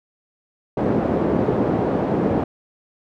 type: band-pass noise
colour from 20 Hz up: pink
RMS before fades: -20 dBFS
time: 0.77-2.44 s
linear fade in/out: 5 ms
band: 180 to 550 Hz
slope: 12 dB/octave
effects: none